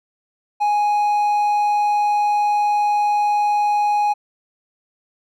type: tone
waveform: triangle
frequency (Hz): 830.6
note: G#5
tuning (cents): 0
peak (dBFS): -13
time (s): 0.6-4.14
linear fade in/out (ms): 20
effects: none